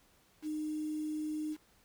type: tone with quantisation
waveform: sine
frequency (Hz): 306.4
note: D#4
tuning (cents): -27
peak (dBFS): -34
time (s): 0.42-1.57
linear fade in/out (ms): 50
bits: 9
effects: pink hiss -67 dBFS RMS until 1.84 s